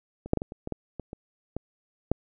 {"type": "clicks", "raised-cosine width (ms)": 2, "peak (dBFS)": [-25, -7, -12, -18, -25, -20, -17, -21, -24, -18, -9], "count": 11, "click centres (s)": [0.26, 0.334, 0.373, 0.419, 0.521, 0.674, 0.723, 0.997, 1.131, 1.566, 2.116], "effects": []}